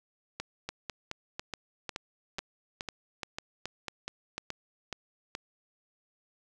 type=two click trains; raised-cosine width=0.2 ms; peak=-18 / -18 dBFS; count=9 / 12; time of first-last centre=0.4-4.38 / 0.69-5.351 s; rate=2.01 / 2.36 Hz; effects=none